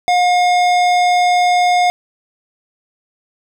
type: tone with hard clipping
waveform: sine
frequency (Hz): 716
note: F5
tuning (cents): +43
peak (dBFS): -12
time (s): 0.08-1.9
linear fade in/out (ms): 0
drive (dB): 15
effects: none